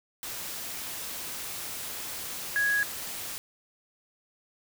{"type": "tone in noise", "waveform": "sine", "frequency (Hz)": 1661.2, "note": "G#6", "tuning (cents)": 0, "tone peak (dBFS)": -23, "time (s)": [2.56, 2.83], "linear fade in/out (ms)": 0, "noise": "white", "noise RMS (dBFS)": -37, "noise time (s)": [0.23, 3.38], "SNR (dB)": 11, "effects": []}